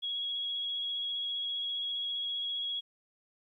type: tone with vibrato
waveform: sine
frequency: 3322 Hz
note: G#7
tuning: in tune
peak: -32 dBFS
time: 0.02-2.81 s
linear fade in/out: 20 ms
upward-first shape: triangle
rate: 15 Hz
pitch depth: 18 cents each way
effects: 12-bit